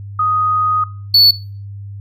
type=tone pair in turn; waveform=sine / triangle; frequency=1247 / 4444 Hz; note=D#6 / C#8; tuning=+3 / +4 cents; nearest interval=octave + minor seventh; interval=2201 cents; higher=second; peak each=-12 / -4 dBFS; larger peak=second; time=0.19-0.84 / 1.14-1.31 s; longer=first; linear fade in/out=5 ms; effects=noise-tail reverb RT60 0.4 s tail -20 dB re dry + added 100 Hz sine -27 dBFS peak until 2 s